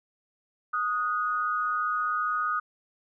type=tone pair together; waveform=sine; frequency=1241.1 / 1456 Hz; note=D#6 / F#6; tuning=-5 / -28 cents; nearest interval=minor third; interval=277 cents; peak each=-26 / -31 dBFS; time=0.73-2.6 s; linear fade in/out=10 ms; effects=none